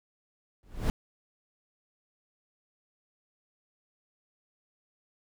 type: noise with exponential growth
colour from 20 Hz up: brown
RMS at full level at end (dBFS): -21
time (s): 0.63-0.9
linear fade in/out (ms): 1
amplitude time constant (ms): 57
effects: none